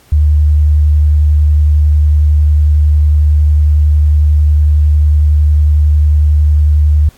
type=tone with vibrato; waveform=sine; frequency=75 Hz; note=D2; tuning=37 cents sharp; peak=-5 dBFS; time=0.12-7.09 s; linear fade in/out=5 ms; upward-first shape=sine; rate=11 Hz; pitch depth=13 cents each way; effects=pink hiss -46 dBFS RMS until 7.17 s + AAC 64 kbps